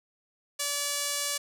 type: tone with band-pass filter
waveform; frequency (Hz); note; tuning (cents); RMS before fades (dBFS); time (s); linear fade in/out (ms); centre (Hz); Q
sawtooth; 575; D5; -37; -31; 0.59-1.38; 10; 7600; 1
effects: none